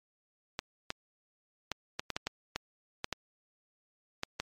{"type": "clicks", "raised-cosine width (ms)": 0.2, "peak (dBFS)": -15, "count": 12, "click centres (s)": [0.591, 0.904, 1.717, 1.995, 2.103, 2.165, 2.27, 2.56, 3.044, 3.127, 4.234, 4.4], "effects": ["MP3 64 kbps"]}